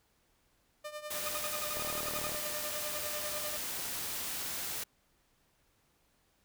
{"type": "tone with tremolo", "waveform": "sawtooth", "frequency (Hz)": 600, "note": "D5", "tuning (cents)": 37, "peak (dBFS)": -34, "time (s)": [0.84, 3.57], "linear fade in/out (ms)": 10, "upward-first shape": "triangle", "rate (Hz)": 10, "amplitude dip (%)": 80}
{"type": "noise", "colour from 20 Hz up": "white", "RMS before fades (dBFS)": -38, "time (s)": [1.1, 4.84], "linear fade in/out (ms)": 10}
{"type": "tone bursts", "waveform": "sawtooth", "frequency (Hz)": 1234, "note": "D#6", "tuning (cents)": -15, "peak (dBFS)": -34, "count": 12, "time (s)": [1.26, 2.269], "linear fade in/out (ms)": 2, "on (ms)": 30, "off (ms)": 59}
{"type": "click train", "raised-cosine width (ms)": 1, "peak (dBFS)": -28, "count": 23, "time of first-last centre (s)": [1.77, 2.346], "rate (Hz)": 38.2}
{"effects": ["pink hiss -72 dBFS RMS until 6.44 s"]}